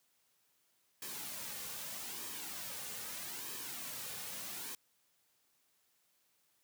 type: noise with flanger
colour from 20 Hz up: white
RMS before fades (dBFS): -44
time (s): 1.02-4.75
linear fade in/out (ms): 2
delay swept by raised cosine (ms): 1.4 to 3.1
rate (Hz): 0.8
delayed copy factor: -0.55
effects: white hiss -75 dBFS RMS until 6.63 s + high-pass 80 Hz 12 dB/octave